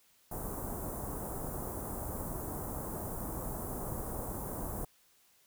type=band-stop noise; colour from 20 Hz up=pink; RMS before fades=-39 dBFS; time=0.31-4.85 s; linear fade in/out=5 ms; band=1100 to 9400 Hz; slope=24 dB/octave; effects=white hiss -67 dBFS RMS until 5.46 s